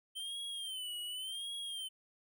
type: tone with vibrato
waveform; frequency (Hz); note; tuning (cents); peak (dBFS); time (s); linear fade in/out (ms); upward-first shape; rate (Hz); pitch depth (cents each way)
square; 3106; G7; -17; -40; 0.15-1.89; 20; sine; 0.89; 110
effects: none